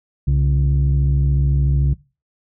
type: tone pair together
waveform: sine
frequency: 65.5 / 139.18 Hz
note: C2 / C#3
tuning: +2 / +7 cents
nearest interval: octave + minor second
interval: 1305 cents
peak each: -14 dBFS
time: 0.27-1.94 s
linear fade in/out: 10 ms
effects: noise-tail reverb RT60 0.3 s tail -21 dB re dry + tanh soft clip ceiling -10 dBFS